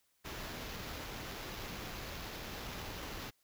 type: noise with sample-and-hold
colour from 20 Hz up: pink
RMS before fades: -44 dBFS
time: 0.24-3.31 s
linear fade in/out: 20 ms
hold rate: 8820 Hz
effects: white hiss -75 dBFS RMS until 3.43 s